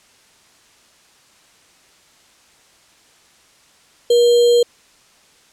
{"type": "tone with sample-and-hold", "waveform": "sine", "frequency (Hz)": 477.7, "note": "A#4", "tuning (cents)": 42, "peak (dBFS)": -9, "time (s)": [4.1, 4.63], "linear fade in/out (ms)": 5, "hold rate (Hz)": 3675, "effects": ["white hiss -52 dBFS RMS until 5.52 s", "low-pass 8000 Hz 12 dB/octave"]}